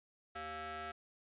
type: ring-modulated tone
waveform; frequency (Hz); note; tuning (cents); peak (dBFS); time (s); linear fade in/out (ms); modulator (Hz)
sawtooth; 310.3; D#4; -5; -35; 0.35-0.92; 10; 1010
effects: resampled to 8000 Hz